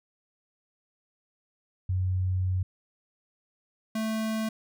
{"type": "tone pair in turn", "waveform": ["sine", "square"], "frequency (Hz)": [92.5, 220], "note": ["F#2", "A3"], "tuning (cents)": [0, 0], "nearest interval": "octave + minor third", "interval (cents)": 1500, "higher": "second", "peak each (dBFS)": [-24, -28], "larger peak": "first", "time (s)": [[1.89, 2.63], [3.95, 4.49]], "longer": "first", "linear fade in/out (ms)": 5, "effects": []}